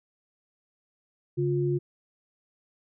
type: tone pair together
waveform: sine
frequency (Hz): 140.5 / 354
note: C#3 / F4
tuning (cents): +24 / +23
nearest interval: octave + major third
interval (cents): 1599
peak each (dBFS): -26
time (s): 1.37-1.79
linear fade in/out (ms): 20
effects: none